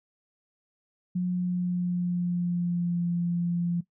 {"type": "tone with pitch glide", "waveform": "sine", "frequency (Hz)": [180.1, 172.96], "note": ["F#3", "F3"], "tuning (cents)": [-46, -16], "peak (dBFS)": -24, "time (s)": [1.15, 3.81], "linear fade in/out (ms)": 10, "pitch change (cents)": -70, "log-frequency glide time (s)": [1.27, 3.05], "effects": ["noise-tail reverb RT60 0.1 s tail -17 dB re dry"]}